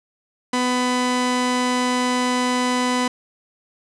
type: tone pair together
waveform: sawtooth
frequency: 249.5 / 499 Hz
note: B3 / B4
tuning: +18 / +18 cents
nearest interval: octave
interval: 1200 cents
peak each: -16 dBFS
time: 0.53-3.08 s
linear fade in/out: 5 ms
effects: resampled to 22050 Hz + 7-bit